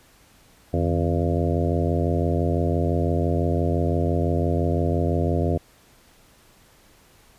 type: harmonic tone with a mistuned harmonic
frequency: 85.9 Hz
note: F2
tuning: 28 cents flat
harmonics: 1 / 2 / 3 / 4 / 5 / 6 / 7 / 8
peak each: -23 / -26 / -28 / -29 / -30 / -31 / -31 / -32 dBFS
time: 0.73-5.58 s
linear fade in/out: 10 ms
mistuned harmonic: 2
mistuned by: -150 cents
effects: pink hiss -55 dBFS RMS until 7.38 s + resampled to 32000 Hz